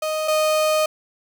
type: tone pair in turn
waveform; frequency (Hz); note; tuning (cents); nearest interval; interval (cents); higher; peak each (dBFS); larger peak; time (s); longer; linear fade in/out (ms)
35% pulse; 622.3 / 619.3; D#5 / D#5; 0 / -8; unison; 8; first; -20 / -15; second; 0.02-0.28 / 0.28-0.86; second; 5
effects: none